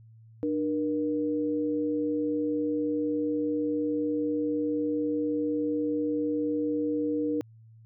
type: tone pair together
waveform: sine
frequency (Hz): 299.4 / 475.3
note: D4 / A#4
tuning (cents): +33 / +34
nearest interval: minor sixth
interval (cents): 801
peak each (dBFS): -27 / -30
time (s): 0.43-7.41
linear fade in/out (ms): 0
effects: added 112 Hz sine -50 dBFS peak until 7.85 s